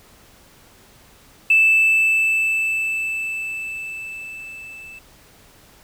triangle tone with level ramp, 2637 Hz, E7, in tune, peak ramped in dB -7 to -35 dBFS, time 1.5-4.99 s, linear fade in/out 5 ms, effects tanh soft clip ceiling -8 dBFS + pink hiss -50 dBFS RMS until 5.83 s

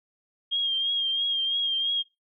sine tone with vibrato, 3229 Hz, G#7, 49 cents flat, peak -23 dBFS, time 0.51-2.03 s, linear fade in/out 20 ms, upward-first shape triangle, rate 3 Hz, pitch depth 47 cents each way, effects noise-tail reverb RT60 0.2 s tail -22 dB re dry

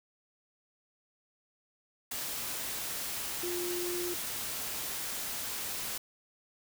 sine tone in noise, 352.7 Hz, F4, 17 cents sharp, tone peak -34 dBFS, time 3.43-4.14 s, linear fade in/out 5 ms, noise white, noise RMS -37 dBFS, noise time 2.11-5.98 s, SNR 0 dB, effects none

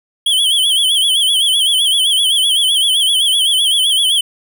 square tone with vibrato, 3204 Hz, G7, 37 cents sharp, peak -11 dBFS, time 0.26-4.21 s, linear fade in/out 5 ms, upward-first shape sine, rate 7.8 Hz, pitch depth 110 cents each way, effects none

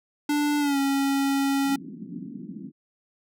square tone with pitch glide, 293.7 to 275.6 Hz, D4 to C#4, 0 to -10 cents, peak -22 dBFS, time 0.29-1.76 s, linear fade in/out 5 ms, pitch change -110 cents, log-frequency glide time 0.59-0.78 s
pink band-pass noise, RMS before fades -38 dBFS, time 1.64-2.72 s, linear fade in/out 50 ms, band 170 to 300 Hz, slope 48 dB/octave
effects none

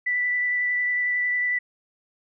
sine tone with vibrato, 1975.5 Hz, B6, in tune, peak -21 dBFS, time 0.06-1.59 s, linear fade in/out 10 ms, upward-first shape triangle, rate 11 Hz, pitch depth 12 cents each way, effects none

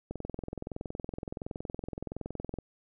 click train, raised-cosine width 2 ms, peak -23 dBFS, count 54, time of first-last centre 0.11-2.587 s, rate 21.4 Hz, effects none

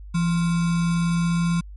sine tone with sample-and-hold, 169.9 Hz, F3, 47 cents flat, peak -18 dBFS, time 0.14-1.61 s, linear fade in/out 10 ms, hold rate 1225 Hz, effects added 50 Hz sine -36 dBFS peak until 1.76 s + MP3 48 kbps

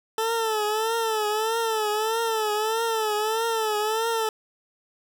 20% pulse tone with vibrato, 439.5 Hz, A4, 2 cents flat, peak -18 dBFS, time 0.18-4.29 s, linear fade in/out 2 ms, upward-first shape triangle, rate 1.6 Hz, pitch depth 92 cents each way, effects none

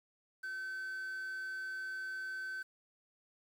triangle tone with quantisation, 1533 Hz, G6, 39 cents flat, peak -37 dBFS, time 0.43-2.63 s, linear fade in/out 10 ms, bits 10, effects none

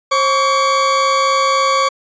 40% pulse tone pair together, 535 / 1133.6 Hz, C5 / C#6, +38 / +38 cents, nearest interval octave + minor second, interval 1300 cents, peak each -17 / -12 dBFS, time 0.11-1.89 s, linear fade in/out 10 ms, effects resampled to 16000 Hz

